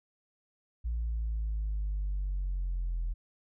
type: linear sweep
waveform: sine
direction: down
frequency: 58.3 to 41.2 Hz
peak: -28 dBFS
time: 0.84-3.14 s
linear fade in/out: 20 ms
effects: tanh soft clip ceiling -27 dBFS